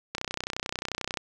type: click train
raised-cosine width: 0.2 ms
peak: -13 dBFS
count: 33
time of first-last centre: 0.15-1.172 s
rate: 31.3 Hz
effects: none